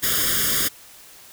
white noise with comb filter, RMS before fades -21 dBFS, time 0.02-0.69 s, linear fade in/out 20 ms, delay 0.59 ms, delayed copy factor +1, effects white hiss -46 dBFS RMS until 1.32 s

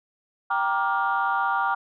sine chord, G minor seventh, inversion none, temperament just, 784 / 940.8 / 1176 / 1411.2 Hz, G5 / Bb5 / D6 / F6, 0 / +16 / +2 / +18 cents, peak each -26 dBFS, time 0.5-1.75 s, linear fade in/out 10 ms, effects tanh soft clip ceiling -13 dBFS

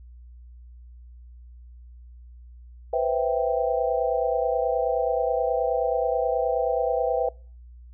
sine chord, C major seventh, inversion third, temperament equal, 493.9 / 523.3 / 659.3 / 784 Hz, B4 / C5 / E5 / G5, 0 / 0 / 0 / 0 cents, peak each -25 / -28 / -26 / -28 dBFS, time 2.93-7.29 s, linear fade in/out 5 ms, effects noise-tail reverb RT60 0.4 s tail -25 dB re dry + added 60 Hz sine -43 dBFS peak until 7.93 s

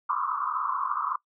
pink band-pass noise, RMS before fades -29 dBFS, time 0.09-1.16 s, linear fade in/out 5 ms, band 1000 to 1300 Hz, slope 96 dB/octave, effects noise-tail reverb RT60 0.1 s tail -20 dB re dry

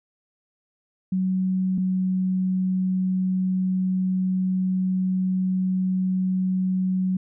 sine tone pair in turn, 186.8 / 186.1 Hz, F#3 / F#3, +17 / +10 cents, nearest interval unison, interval 7 cents, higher first, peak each -20 dBFS, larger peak neither, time 1.12-1.78 / 1.78-7.17 s, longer second, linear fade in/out 5 ms, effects none

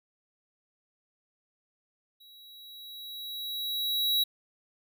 square tone with level ramp, 3880 Hz, B7, 31 cents flat, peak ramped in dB -53 to -23 dBFS, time 2.2-4.24 s, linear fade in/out 10 ms, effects none

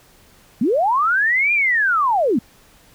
sine linear two-way sweep, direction up then down, 196 to 2443 to 196 Hz, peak -14 dBFS, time 0.61-2.39 s, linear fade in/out 5 ms, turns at 1.53 s, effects pink hiss -51 dBFS RMS until 2.94 s

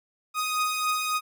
sawtooth beating tone pair, 1244.5 / 1248.1 Hz, D#6 / D#6, 0 / +5 cents, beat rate 3.6 Hz, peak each -28 / -22 dBFS, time 0.34-1.21 s, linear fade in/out 50 ms, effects none

